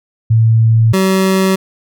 sine / 25% pulse tone pair in turn, 112.7 / 190.14 Hz, A2 / F#3, +42 / +47 cents, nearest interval major sixth, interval 905 cents, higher second, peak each -6 dBFS, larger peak neither, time 0.3-0.93 / 0.93-1.56 s, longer neither, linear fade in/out 10 ms, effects none

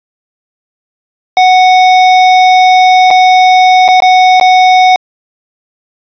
square tone with dropouts, 740 Hz, F#5, in tune, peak -3 dBFS, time 1.37-4.96 s, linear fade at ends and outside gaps 1 ms, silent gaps 3.105-3.11 / 3.88-3.886 / 4.003-4.022 / 4.399-4.411 s, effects resampled to 11025 Hz + 7-bit

